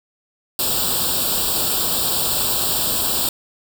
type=noise with comb filter; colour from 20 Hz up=white; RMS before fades=-20 dBFS; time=0.59-3.29 s; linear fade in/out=2 ms; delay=0.24 ms; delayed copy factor=+0.95; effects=none